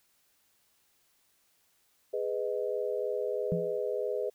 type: chord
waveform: sine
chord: G# minor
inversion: none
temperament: just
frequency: 415.3 / 498.4 / 623 Hz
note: G#4 / B4 / D#5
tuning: 0 / +16 / +2 cents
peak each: -33 / -33 / -36 dBFS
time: 2.13-4.3 s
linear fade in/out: 10 ms
type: tone with exponential decay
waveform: sine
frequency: 171 Hz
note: F3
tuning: 36 cents flat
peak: -25 dBFS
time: 3.52-3.79 s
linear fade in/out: 0 ms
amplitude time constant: 58 ms
effects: white hiss -70 dBFS RMS until 4.34 s